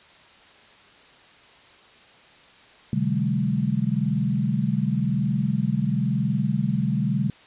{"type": "tone cluster", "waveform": "sine", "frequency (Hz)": [130.2, 150.1, 191.6, 212.6], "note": ["C3", "D3", "G3", "G#3"], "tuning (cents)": [-8, 38, -39, 41], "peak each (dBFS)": -26, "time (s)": [2.93, 7.3], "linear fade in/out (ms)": 2, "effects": ["white hiss -51 dBFS RMS until 7.46 s", "resampled to 8000 Hz"]}